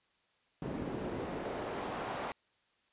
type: noise with band-pass filter sweep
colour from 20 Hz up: pink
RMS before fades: -39 dBFS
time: 0.62-2.32 s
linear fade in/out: 2 ms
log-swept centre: 250 to 860 Hz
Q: 0.88
effects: white hiss -73 dBFS RMS until 2.92 s + resampled to 8000 Hz